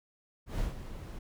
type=noise with ADSR envelope; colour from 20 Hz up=brown; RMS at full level=-31 dBFS; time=0.46-1.19 s; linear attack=140 ms; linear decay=130 ms; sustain=-11 dB; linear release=8 ms; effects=none